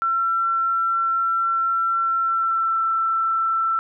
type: tone with pitch glide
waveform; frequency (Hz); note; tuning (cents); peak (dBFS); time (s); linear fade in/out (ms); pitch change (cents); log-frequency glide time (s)
sine; 1351 to 1336.3; E6 to E6; +42 to +23; -18; 0.02-3.79; 0; -19; 2.15-2.81
effects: none